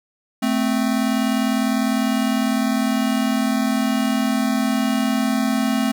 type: tone pair together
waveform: square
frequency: 220 / 259.9 Hz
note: A3 / C4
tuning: 0 / -11 cents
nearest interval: minor third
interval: 289 cents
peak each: -21 dBFS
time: 0.42-5.92 s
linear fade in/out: 10 ms
effects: none